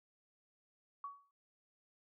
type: tone with exponential decay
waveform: sine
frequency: 1127 Hz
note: C#6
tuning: 28 cents sharp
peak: -39 dBFS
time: 1.04-1.31 s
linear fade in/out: 2 ms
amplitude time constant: 57 ms
effects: none